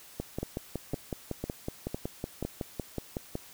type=two click trains; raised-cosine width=2 ms; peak=-19 / -19 dBFS; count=5 / 18; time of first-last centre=0.43-2.45 / 0.2-3.354 s; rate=1.98 / 5.39 Hz; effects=white hiss -52 dBFS RMS until 3.53 s